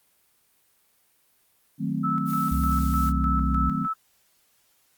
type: chord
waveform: sine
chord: D# diminished seventh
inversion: none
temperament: equal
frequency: 155.56 / 185 / 220 / 261.6 Hz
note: D#3 / F#3 / A3 / C4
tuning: 0 / 0 / 0 / 0 cents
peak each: -30 dBFS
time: 1.78-3.88 s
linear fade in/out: 50 ms
type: tone with tremolo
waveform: sine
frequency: 1309 Hz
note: E6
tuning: 13 cents flat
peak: -24 dBFS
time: 2.03-3.94 s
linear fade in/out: 20 ms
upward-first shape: square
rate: 3.3 Hz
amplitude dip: 50%
type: noise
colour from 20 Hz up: blue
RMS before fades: -40 dBFS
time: 2.25-3.13 s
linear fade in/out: 50 ms
type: tone with pitch glide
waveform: sine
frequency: 67.2 to 63.5 Hz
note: C2 to B1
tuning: +47 to +49 cents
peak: -23 dBFS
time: 2.51-3.7 s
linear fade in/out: 10 ms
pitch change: -98 cents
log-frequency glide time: 2.97-3.33 s
effects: white hiss -65 dBFS RMS until 4.97 s + Opus 32 kbps